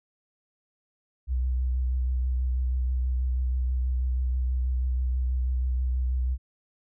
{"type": "tone with vibrato", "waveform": "sine", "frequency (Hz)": 63.1, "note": "B1", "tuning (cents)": 38, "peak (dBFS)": -23, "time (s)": [1.27, 6.38], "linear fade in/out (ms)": 50, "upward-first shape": "triangle", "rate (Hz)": 6.2, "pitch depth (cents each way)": 29, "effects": []}